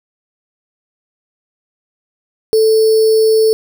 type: tone with sample-and-hold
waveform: sine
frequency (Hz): 440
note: A4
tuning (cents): 0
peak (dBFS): -7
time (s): 2.53-3.53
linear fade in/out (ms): 0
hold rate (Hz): 4900
effects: none